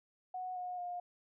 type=tone with pitch steps; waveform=sine; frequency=737 / 723.5 / 710.3 Hz; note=F#5 / F#5 / F5; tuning=-7 / -39 / +29 cents; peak=-38 dBFS; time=0.34-1 s; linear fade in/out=5 ms; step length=220 ms; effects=none